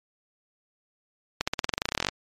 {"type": "accelerating click train", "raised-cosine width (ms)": 0.2, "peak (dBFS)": -7, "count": 19, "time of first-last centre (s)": [1.41, 2.087], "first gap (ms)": 65, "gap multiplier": 0.93, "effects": ["MP3 64 kbps"]}